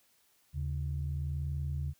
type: tone pair together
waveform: sine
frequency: 77.78 / 138.59 Hz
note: D#2 / C#3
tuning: 0 / 0 cents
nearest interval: minor seventh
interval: 1000 cents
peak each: -33 / -35 dBFS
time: 0.53-1.94 s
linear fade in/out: 50 ms
effects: tanh soft clip ceiling -25 dBFS + white hiss -69 dBFS RMS until 1.99 s